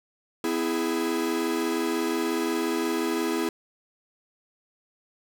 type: chord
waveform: 45% pulse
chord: E major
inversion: second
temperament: equal with one note detuned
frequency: 252.9 / 329.6 / 415.3 Hz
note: B3 / E4 / G#4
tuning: +41 / 0 / 0 cents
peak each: -31 / -27 / -30 dBFS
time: 0.44-3.49 s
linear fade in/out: 2 ms
effects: none